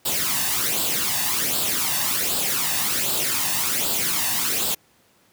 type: noise with flanger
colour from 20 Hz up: white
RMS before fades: -23 dBFS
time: 0.05-4.75 s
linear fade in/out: 10 ms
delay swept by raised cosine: 0.24 to 1.12 ms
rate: 1.3 Hz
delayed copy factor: +0.6
effects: pink hiss -59 dBFS RMS until 5.32 s + high-pass 100 Hz 12 dB/octave